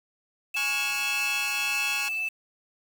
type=tone with tremolo; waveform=sine; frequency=2637 Hz; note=E7; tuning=in tune; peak=-25 dBFS; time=0.54-2.29 s; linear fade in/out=10 ms; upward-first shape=triangle; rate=1.8 Hz; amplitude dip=30%
type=chord; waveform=10% pulse; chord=Db major; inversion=second; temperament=equal with one note detuned; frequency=830.6 / 1108.7 / 1428.7 Hz; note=Ab5 / Db6 / F6; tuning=0 / 0 / +39 cents; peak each=-26 dBFS; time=0.56-2.09 s; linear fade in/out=10 ms
effects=7-bit